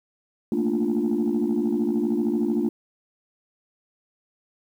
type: chord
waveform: sine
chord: Bb major seventh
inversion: third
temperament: equal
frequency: 220 / 233.1 / 293.7 / 349.2 Hz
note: A3 / Bb3 / D4 / F4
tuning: 0 / 0 / 0 / 0 cents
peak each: -25 dBFS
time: 0.52-2.69 s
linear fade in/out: 2 ms
effects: tanh soft clip ceiling -15 dBFS + 9-bit